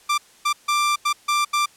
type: tone bursts at uneven times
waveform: sawtooth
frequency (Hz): 1181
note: D6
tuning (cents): +9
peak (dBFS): -14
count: 6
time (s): 0.09-0.18 / 0.45-0.53 / 0.68-0.96 / 1.05-1.13 / 1.28-1.45 / 1.53-1.66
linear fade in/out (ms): 10
effects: white hiss -52 dBFS RMS until 1.76 s + low-pass 10000 Hz 12 dB/octave